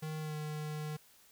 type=tone with pitch glide; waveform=square; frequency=155.56 to 152.27 Hz; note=D#3 to D#3; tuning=0 to -37 cents; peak=-38 dBFS; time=0.02-0.97 s; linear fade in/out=10 ms; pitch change=-37 cents; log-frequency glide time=0.2-0.35 s; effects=white hiss -63 dBFS RMS until 1.31 s